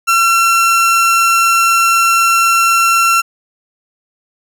30% pulse tone, 1356 Hz, E6, 49 cents sharp, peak -6 dBFS, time 0.07-3.22 s, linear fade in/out 20 ms, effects none

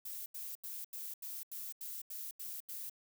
violet noise bursts, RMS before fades -44 dBFS, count 10, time 0.05-2.897 s, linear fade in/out 5 ms, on 210 ms, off 83 ms, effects none

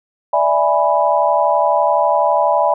sine chord, E dominant seventh, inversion third, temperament equal, 587.3 / 659.3 / 830.6 / 987.8 Hz, D5 / E5 / G#5 / B5, 0 / 0 / 0 / 0 cents, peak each -17 dBFS, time 0.33-2.74 s, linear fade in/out 5 ms, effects none

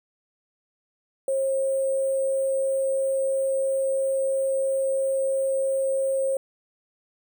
sine tone with sample-and-hold, 537 Hz, C5, 45 cents sharp, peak -21 dBFS, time 1.28-6.37 s, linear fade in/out 2 ms, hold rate 8820 Hz, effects none

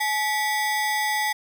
40% pulse ring-modulated tone, 1406 Hz, F6, 11 cents sharp, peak -18 dBFS, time 0-1.33 s, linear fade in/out 10 ms, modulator 556 Hz, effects none

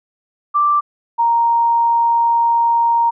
sine tone pair in turn, 1174.7 / 932.4 Hz, D6 / A#5, 0 / 0 cents, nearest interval major third, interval 400 cents, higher first, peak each -11 / -11 dBFS, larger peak neither, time 0.54-0.81 / 1.18-3.11 s, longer second, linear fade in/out 20 ms, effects none

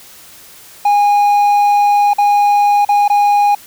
triangle tone with dropouts, 820 Hz, G#5, 22 cents flat, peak -6 dBFS, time 0.85-3.55 s, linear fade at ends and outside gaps 5 ms, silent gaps 2.135-2.183 / 2.85-2.889 / 3.08-3.099 s, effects white hiss -39 dBFS RMS until 3.66 s

